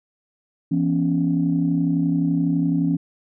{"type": "tone cluster", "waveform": "sine", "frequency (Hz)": [167.4, 246, 277.8], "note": ["E3", "B3", "C#4"], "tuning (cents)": [27, -7, 4], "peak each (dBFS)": [-20, -26, -20], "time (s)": [0.71, 2.97], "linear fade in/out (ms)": 10, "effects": ["tanh soft clip ceiling -9 dBFS"]}